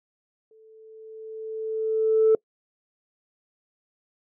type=tone with exponential growth; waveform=sine; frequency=440 Hz; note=A4; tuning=in tune; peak=-12 dBFS; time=0.51-2.35 s; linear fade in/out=2 ms; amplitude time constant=400 ms; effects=noise-tail reverb RT60 0.1 s tail -26 dB re dry + tanh soft clip ceiling -11 dBFS